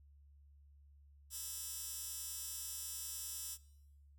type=tone with high-pass filter; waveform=15% pulse; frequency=329.6 Hz; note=E4; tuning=in tune; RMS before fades=-45 dBFS; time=1.3-3.58 s; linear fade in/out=50 ms; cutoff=7800 Hz; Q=1.2; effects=noise-tail reverb RT60 1.0 s tail -22 dB re dry + added 71 Hz sine -60 dBFS peak until 4.18 s